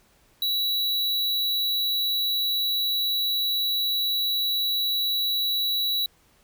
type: tone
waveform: square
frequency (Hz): 3922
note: B7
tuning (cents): -13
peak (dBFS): -23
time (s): 0.42-6.06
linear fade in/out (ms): 2
effects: pink hiss -61 dBFS RMS until 6.43 s